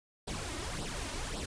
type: noise with flanger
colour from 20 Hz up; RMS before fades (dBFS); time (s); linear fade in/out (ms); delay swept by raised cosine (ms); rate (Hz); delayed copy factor
pink; -38; 0.27-1.46; 10; 0.22 to 3.32; 1.8; +0.65
effects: resampled to 22050 Hz